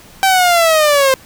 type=linear sweep; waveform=sawtooth; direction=down; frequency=779 to 521 Hz; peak=-5 dBFS; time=0.23-1.14 s; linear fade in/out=0 ms; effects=pink hiss -41 dBFS RMS until 1.25 s